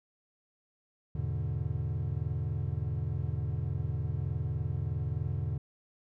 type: chord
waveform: triangle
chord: E dominant seventh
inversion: none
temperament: equal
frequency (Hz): 82.41 / 103.83 / 123.47 / 146.83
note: E2 / G#2 / B2 / D3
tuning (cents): 0 / 0 / 0 / 0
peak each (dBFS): -34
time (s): 1.15-5.58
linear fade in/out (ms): 5
effects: none